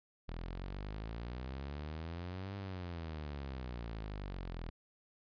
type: exponential two-way sweep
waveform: sawtooth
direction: up then down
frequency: 40 to 100.3 to 40 Hz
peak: -37 dBFS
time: 0.28-4.7 s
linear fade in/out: 10 ms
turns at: 2.56 s
effects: resampled to 11025 Hz